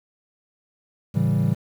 triangle chord, A dominant seventh, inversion none, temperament equal, 110 / 138.59 / 164.81 / 196 Hz, A2 / C#3 / E3 / G3, 0 / 0 / 0 / 0 cents, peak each -22 / -21 / -21 / -23 dBFS, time 1.14-1.55 s, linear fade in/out 20 ms, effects 8-bit

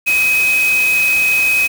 sine tone in noise, 2530 Hz, D#7, 28 cents sharp, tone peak -11 dBFS, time 0.06-1.68 s, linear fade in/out 20 ms, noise white, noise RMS -24 dBFS, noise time 0.06-1.68 s, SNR +10 dB, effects none

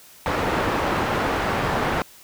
white low-pass noise, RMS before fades -23 dBFS, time 0.26-2.02 s, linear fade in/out 0 ms, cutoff 1200 Hz, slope 12 dB/octave, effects white hiss -48 dBFS RMS until 2.23 s

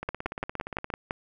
two click trains, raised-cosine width 0.5 ms, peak -19 / -14 dBFS, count 16 / 7, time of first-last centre 0.03-0.902 / 0.09-1.109 s, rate 17.2 / 5.89 Hz, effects none

